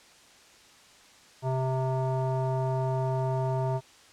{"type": "tone with low-pass filter", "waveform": "square", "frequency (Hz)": 130.81, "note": "C3", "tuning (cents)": 0, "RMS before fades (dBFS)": -28, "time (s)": [1.42, 3.81], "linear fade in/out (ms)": 50, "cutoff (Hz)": 810, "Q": 5.5, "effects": ["white hiss -55 dBFS RMS until 4.12 s", "low-pass 7000 Hz 12 dB/octave"]}